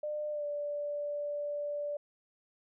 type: tone with pitch glide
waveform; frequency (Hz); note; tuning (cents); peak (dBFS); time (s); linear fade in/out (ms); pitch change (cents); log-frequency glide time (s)
sine; 600 to 583.9; D5 to D5; +37 to -10; -33; 0.03-1.97; 5; -47; 0.31-0.45
effects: none